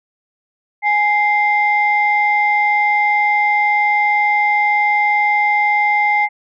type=tone pair together; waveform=sine; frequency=832.5 / 2093 Hz; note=G#5 / C7; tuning=+4 / 0 cents; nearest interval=octave + major third; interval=1596 cents; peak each=-14 dBFS; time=0.82-6.29 s; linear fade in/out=50 ms; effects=tanh soft clip ceiling -4 dBFS